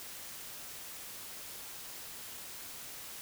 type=silence; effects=white hiss -46 dBFS RMS until 3.21 s